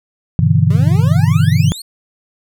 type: chord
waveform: sine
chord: E minor seventh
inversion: first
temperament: just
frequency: 98.89 / 123.61 / 148.33 / 164.81 Hz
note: G2 / B2 / D3 / E3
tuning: +16 / +2 / +18 / 0 cents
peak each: -14 dBFS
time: 0.39-1.72 s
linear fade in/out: 0 ms
type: exponential sweep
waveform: 25% pulse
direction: up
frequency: 190.5 to 4509 Hz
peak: -22 dBFS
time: 0.7-1.82 s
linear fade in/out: 5 ms
effects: none